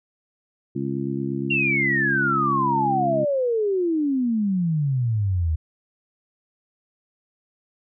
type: harmonic tone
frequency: 68.5 Hz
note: C#2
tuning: 20 cents flat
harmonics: 2 / 3 / 4 / 5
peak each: -29 / -29 / -29 / -29 dBFS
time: 0.75-3.25 s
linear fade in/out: 10 ms
type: exponential sweep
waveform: sine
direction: down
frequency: 2794 to 76.3 Hz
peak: -19 dBFS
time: 1.5-5.56 s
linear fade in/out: 10 ms
effects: none